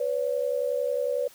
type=tone pair together; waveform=sine; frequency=496 / 567 Hz; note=B4 / C#5; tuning=+7 / +39 cents; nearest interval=major second; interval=232 cents; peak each=-27 dBFS; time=0-1.28 s; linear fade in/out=5 ms; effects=white hiss -53 dBFS RMS until 1.34 s